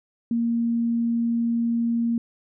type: tone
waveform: sine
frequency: 233.1 Hz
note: A#3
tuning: in tune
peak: -20 dBFS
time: 0.31-2.18 s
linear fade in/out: 2 ms
effects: none